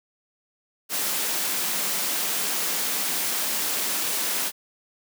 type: high-pass noise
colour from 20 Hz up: white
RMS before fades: -26 dBFS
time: 0.89-4.52 s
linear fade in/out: 50 ms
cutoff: 160 Hz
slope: 96 dB/octave
effects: none